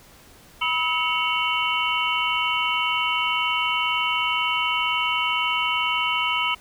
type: tone cluster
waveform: sine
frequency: 979 / 1285 / 2219 / 2759 / 3031 Hz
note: B5 / E6 / C#7 / F7 / F#7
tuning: -15 / -45 / +1 / -22 / +41 cents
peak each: -27 dBFS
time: 0.61-6.55 s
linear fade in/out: 10 ms
effects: pink hiss -50 dBFS RMS until 6.6 s